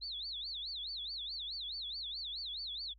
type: tone with vibrato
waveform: sine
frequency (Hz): 3912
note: B7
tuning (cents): -17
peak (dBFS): -39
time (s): 0.01-2.94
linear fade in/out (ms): 20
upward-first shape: sine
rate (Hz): 4.7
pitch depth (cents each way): 270
effects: added 52 Hz sine -58 dBFS peak until 2.98 s + AAC 32 kbps